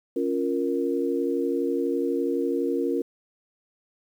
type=chord; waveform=sine; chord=Bb minor; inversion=first; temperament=equal; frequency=277.2 / 349.2 / 466.2 Hz; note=Db4 / F4 / Bb4; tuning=0 / 0 / 0 cents; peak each=-27 dBFS; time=0.16-3.02 s; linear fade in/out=5 ms; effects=9-bit